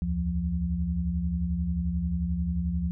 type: tone cluster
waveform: sine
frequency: 69.6 / 80.9 / 174.1 Hz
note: C#2 / E2 / F3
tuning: +8 / -32 / -5 cents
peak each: -30 / -32 / -28 dBFS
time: 0.02-2.91 s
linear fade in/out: 0 ms
effects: none